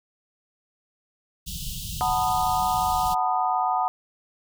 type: band-stop noise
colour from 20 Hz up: pink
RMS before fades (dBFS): -33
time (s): 1.46-3.15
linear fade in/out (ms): 20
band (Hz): 200 to 2800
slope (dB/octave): 96
type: chord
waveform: sine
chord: B dominant seventh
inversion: second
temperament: just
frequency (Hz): 740.8 / 889 / 987.8 / 1234.7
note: F#5 / A5 / B5 / D#6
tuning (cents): +2 / +18 / 0 / -14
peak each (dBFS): -24 / -27 / -28 / -28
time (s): 2.01-3.88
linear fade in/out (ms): 0
effects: none